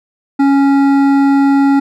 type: tone with hard clipping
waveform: sine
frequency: 277.2 Hz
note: C#4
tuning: in tune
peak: -9 dBFS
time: 0.39-1.8 s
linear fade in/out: 10 ms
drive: 11 dB
effects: none